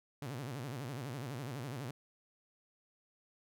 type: tone with vibrato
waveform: sawtooth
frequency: 130.81 Hz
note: C3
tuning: in tune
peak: -36 dBFS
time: 0.22-1.91 s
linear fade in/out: 2 ms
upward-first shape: sine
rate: 12 Hz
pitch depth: 220 cents each way
effects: none